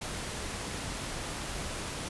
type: noise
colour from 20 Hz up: pink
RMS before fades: -37 dBFS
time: 0.01-2.09 s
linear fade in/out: 10 ms
effects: resampled to 24000 Hz